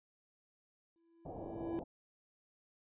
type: tone with exponential growth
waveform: triangle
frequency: 334.2 Hz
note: E4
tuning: 24 cents sharp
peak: -32 dBFS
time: 0.96-1.79 s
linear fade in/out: 0 ms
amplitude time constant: 180 ms
type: low-pass noise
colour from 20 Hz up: white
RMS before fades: -46 dBFS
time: 1.25-1.84 s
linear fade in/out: 10 ms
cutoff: 790 Hz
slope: 48 dB/octave
effects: resampled to 8000 Hz